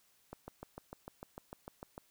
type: click train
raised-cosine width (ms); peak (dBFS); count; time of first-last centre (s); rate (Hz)
1; -30; 12; 0.33-1.979; 6.67
effects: white hiss -70 dBFS RMS until 2.1 s